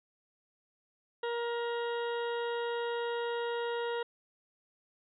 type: harmonic tone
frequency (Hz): 471.8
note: A#4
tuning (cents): +21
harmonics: 1 / 2 / 3 / 4 / 6 / 7 / 8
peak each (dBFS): -33 / -39 / -43 / -45 / -49 / -50 / -51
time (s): 1.23-4.03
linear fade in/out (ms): 5
effects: none